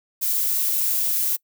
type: noise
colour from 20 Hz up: violet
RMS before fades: -22 dBFS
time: 0.21-1.37 s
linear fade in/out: 20 ms
effects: noise-tail reverb RT60 0.1 s tail -25 dB re dry